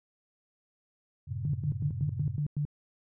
sine chord, F# diminished, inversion none, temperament just, 92.5 / 111 / 133.2 Hz, F#2 / A2 / C3, 0 / +16 / +31 cents, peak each -37 dBFS, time 1.27-2.4 s, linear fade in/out 20 ms
sine tone bursts, 146.9 Hz, D3, 1 cent sharp, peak -27 dBFS, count 7, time 1.45-2.652 s, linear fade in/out 2 ms, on 86 ms, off 100 ms
effects none

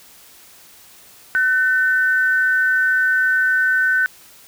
sine tone pair together, 1511.9 / 1798 Hz, F#6 / A6, +37 / +37 cents, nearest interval minor third, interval 300 cents, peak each -14 / -24 dBFS, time 1.35-4.06 s, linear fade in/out 0 ms, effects white hiss -46 dBFS RMS until 4.47 s

